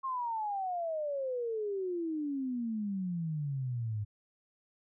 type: exponential sweep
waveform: sine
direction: down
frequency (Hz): 1082 to 101.9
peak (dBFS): -32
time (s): 0.03-4.05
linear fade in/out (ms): 20
effects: none